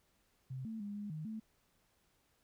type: tone with pitch steps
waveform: sine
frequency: 130.6 / 222.4 / 204 / 206.2 / 155.3 / 219.1 Hz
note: C3 / A3 / G#3 / G#3 / D#3 / A3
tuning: -3 / +19 / -31 / -12 / -3 / -7 cents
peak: -40 dBFS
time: 0.5-1.4 s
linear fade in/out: 10 ms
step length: 150 ms
effects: pink hiss -75 dBFS RMS until 2.43 s